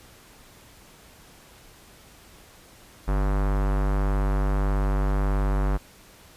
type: tone with low-pass filter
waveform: square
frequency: 49.19 Hz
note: G1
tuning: 7 cents sharp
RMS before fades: -23 dBFS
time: 3.07-5.78 s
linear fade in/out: 20 ms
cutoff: 1300 Hz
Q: 1.5
effects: pink hiss -51 dBFS RMS until 6.36 s + resampled to 32000 Hz